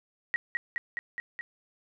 sine tone with echo, 1900 Hz, A#6, 33 cents sharp, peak -24 dBFS, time 0.34-0.36 s, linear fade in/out 0 ms, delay 210 ms, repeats 5, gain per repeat -2 dB, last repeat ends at 1.41 s, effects none

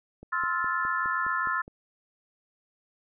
click train, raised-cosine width 2 ms, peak -31 dBFS, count 8, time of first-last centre 0.23-1.679 s, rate 4.83 Hz
sine chord, F major seventh, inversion second, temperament just, 1047.7 / 1309.6 / 1396.9 / 1746.1 Hz, C6 / E6 / F6 / A6, +2 / -12 / 0 / -14 cents, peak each -31 dBFS, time 0.32-1.62 s, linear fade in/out 10 ms
effects none

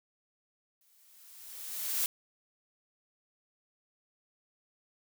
blue noise with exponential growth, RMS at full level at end -29 dBFS, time 0.81-2.06 s, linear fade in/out 1 ms, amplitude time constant 270 ms, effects none

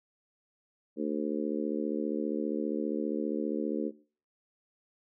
harmonic tone, 75 Hz, D2, 37 cents sharp, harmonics 3 / 4 / 5 / 6 / 7, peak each -34 / -33 / -36 / -36 / -41 dBFS, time 0.96-3.92 s, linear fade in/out 50 ms, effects noise-tail reverb RT60 0.4 s tail -20 dB re dry

